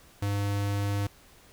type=tone; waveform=square; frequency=101 Hz; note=G#2; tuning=48 cents flat; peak=-27 dBFS; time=0.22-1.07 s; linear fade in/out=5 ms; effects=pink hiss -56 dBFS RMS until 1.52 s